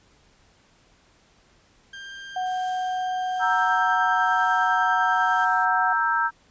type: tone with vibrato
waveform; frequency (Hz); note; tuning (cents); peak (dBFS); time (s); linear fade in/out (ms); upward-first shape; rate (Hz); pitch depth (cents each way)
30% pulse; 1588; G6; +22; -34; 1.93-5.45; 5; triangle; 16; 10
type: tone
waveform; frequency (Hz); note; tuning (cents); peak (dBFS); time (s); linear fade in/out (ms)
sine; 739; F#5; -2; -24; 2.36-5.93; 5
type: noise with tremolo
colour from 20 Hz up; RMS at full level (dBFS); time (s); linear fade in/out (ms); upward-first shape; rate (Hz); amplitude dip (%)
blue; -44; 2.46-5.65; 0; triangle; 1.1; 85
type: chord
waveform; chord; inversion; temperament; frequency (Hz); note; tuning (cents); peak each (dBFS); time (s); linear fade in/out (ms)
sine; E diminished; second; equal with one note detuned; 932.3 / 1318.5 / 1578; Bb5 / E6 / G6; 0 / 0 / +11; -24; 3.39-6.31; 50
effects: pink hiss -59 dBFS RMS until 6.5 s + resampled to 16000 Hz